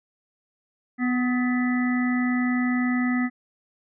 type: harmonic tone with a mistuned harmonic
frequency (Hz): 248.3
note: B3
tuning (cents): +9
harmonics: 1 / 3 / 5 / 7 / 8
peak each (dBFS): -21 / -36 / -35 / -36 / -31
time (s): 0.98-3.3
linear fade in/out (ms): 50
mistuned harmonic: 5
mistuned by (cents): +31
effects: none